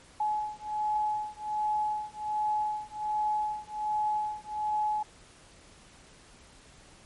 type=beating tone pair; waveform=sine; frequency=848 / 849.3 Hz; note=G#5 / G#5; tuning=+36 / +39 cents; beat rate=1.3 Hz; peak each=-31 dBFS; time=0.2-5.03 s; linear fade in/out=5 ms; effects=pink hiss -55 dBFS RMS until 7.05 s + MP3 48 kbps